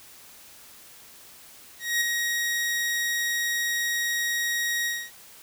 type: tone with ADSR envelope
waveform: sawtooth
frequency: 1888 Hz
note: A#6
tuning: 22 cents sharp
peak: -17 dBFS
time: 1.79-5.11 s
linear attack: 220 ms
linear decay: 10 ms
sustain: -4 dB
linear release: 250 ms
effects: white hiss -49 dBFS RMS until 5.42 s